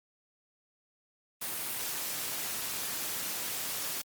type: noise with amplitude modulation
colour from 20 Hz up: white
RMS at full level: -33 dBFS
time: 1.41-4.02 s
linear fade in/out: 10 ms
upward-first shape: sine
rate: 277 Hz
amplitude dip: 55%
effects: high-pass 100 Hz 12 dB/octave + Opus 32 kbps